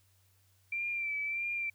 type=tone with vibrato; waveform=sine; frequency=2349 Hz; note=D7; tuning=in tune; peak=-32 dBFS; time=0.72-1.7 s; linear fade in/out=5 ms; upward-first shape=sine; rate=1.6 Hz; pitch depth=39 cents each way; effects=added 95 Hz sine -67 dBFS peak until 1.74 s + white hiss -71 dBFS RMS until 1.74 s